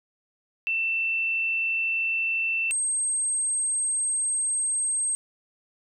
sine tone pair in turn, 2677 / 8392 Hz, E7 / C9, +26 / +4 cents, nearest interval octave + minor sixth, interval 1978 cents, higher second, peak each -23 dBFS, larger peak neither, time 0.67-2.71 / 2.71-5.15 s, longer second, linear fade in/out 0 ms, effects none

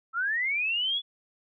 sine linear sweep, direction up, 1300 to 3452 Hz, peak -25 dBFS, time 0.13-1.02 s, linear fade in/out 50 ms, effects none

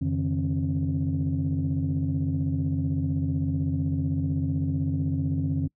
sine tone cluster, 89.8 / 139.9 / 155.7 / 269.1 Hz, F2 / C#3 / D#3 / C4, +49 / +16 / +2 / +49 cents, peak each -28 dBFS, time 0.01-5.68 s, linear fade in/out 10 ms, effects noise-tail reverb RT60 0.1 s tail -25 dB re dry + tanh soft clip ceiling -17 dBFS

